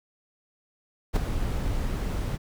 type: noise with ADSR envelope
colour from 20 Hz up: brown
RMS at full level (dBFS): -19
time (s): 1.13-2.38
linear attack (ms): 34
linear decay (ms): 7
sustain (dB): -9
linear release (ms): 32
effects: none